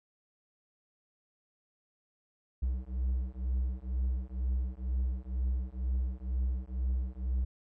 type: beating tone pair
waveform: triangle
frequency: 62.2 / 64.3 Hz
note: B1 / C2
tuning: +13 / -30 cents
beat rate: 2.1 Hz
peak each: -31 dBFS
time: 2.62-7.45 s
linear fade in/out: 10 ms
effects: none